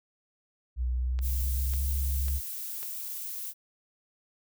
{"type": "tone with pitch glide", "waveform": "sine", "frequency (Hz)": [61.74, 67.33], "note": ["B1", "C#2"], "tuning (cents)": [0, -50], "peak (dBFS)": -26, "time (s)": [0.76, 2.41], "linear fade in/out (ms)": 50, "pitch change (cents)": 150, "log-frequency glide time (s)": [0.94, 1.8]}
{"type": "click train", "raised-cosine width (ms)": 0.2, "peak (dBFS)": -26, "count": 4, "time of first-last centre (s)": [1.19, 2.829], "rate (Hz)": 1.83}
{"type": "noise", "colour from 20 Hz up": "violet", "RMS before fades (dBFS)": -37, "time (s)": [1.21, 3.54], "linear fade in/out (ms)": 50}
{"effects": []}